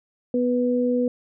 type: tone pair together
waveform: sine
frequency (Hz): 247.3 / 492.3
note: B3 / B4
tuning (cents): +3 / -6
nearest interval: octave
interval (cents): 1191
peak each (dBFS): -21 / -22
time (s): 0.34-1.08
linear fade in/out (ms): 2
effects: none